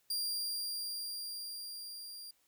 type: tone with level ramp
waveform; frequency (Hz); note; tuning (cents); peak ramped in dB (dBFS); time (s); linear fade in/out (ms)
sawtooth; 4774; D8; +28; -30 to -43; 0.1-2.31; 5
effects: white hiss -73 dBFS RMS until 2.47 s